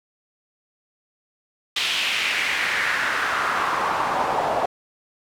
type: noise with band-pass filter sweep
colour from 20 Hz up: pink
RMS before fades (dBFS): -23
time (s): 1.76-4.66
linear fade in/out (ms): 5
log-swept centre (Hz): 3200 to 710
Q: 2.6
effects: none

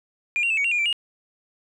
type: tone with pitch steps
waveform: sine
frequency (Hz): 2411 / 2757 / 2622 / 2245 / 2757 / 2429 / 2342 / 2859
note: D7 / F7 / E7 / C#7 / F7 / D#7 / D7 / F7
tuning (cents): +45 / -23 / -10 / +21 / -23 / -42 / -5 / +40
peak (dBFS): -18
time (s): 0.36-0.928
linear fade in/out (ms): 0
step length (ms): 71
effects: tanh soft clip ceiling -17 dBFS + 10-bit

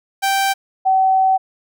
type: tone pair in turn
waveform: sawtooth / sine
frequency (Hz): 782 / 761.5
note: G5 / F#5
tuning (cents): -4 / +50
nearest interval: unison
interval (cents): 46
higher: first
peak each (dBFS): -11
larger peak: neither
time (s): 0.22-0.54 / 0.85-1.38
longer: second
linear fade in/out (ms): 20
effects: none

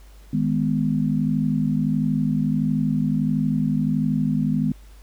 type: chord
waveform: sine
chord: G# minor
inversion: second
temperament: just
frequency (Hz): 155.74 / 207.7 / 249.2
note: D#3 / G#3 / B3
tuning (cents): +2 / 0 / +16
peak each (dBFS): -23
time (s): 0.33-4.72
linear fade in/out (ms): 5
effects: added 50 Hz sine -43 dBFS peak until 5.02 s + pink hiss -55 dBFS RMS until 5.02 s

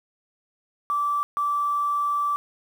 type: tone bursts at uneven times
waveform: sine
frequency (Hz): 1163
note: D6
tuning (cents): -17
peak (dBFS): -21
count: 2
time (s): 0.9-1.23 / 1.37-2.36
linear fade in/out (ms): 0
effects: 8-bit

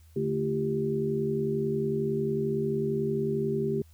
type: tone cluster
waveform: sine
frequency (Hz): 146.2 / 221.7 / 341.1 / 392.2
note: D3 / A3 / F4 / G4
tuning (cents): -7 / +13 / -41 / +1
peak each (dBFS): -32 / -32 / -37 / -28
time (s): 0.16-3.82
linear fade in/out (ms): 5
effects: added 80 Hz sine -52 dBFS peak until 3.93 s + white hiss -65 dBFS RMS until 3.93 s

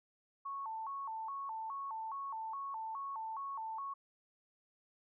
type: tone with vibrato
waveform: sine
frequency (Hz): 990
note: B5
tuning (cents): +4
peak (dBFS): -39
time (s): 0.45-3.94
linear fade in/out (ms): 10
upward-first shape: square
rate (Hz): 2.4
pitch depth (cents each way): 190
effects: none

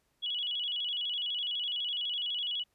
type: tone with vibrato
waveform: sine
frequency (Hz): 3136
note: G7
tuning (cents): 0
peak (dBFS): -31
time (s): 0.22-2.64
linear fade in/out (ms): 20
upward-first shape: square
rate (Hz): 12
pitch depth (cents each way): 110
effects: pink hiss -75 dBFS RMS until 2.74 s + resampled to 32000 Hz

